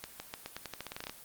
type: accelerating click train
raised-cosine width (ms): 0.2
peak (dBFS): -21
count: 15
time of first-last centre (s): 0.04-1.096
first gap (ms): 160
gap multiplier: 0.87
effects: white hiss -52 dBFS RMS until 1.24 s + Opus 24 kbps